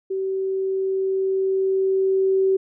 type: tone with level ramp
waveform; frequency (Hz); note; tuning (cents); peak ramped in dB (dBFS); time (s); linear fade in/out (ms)
sine; 383.2; G4; -39; -22 to -15; 0.1-2.57; 10
effects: none